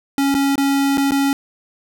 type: tone with dropouts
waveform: square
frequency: 277.2 Hz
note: C#4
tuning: in tune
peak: -15 dBFS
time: 0.18-1.33 s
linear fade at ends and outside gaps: 1 ms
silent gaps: 0.343-0.349 / 0.556-0.579 / 0.973-0.979 / 1.109-1.119 s
effects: none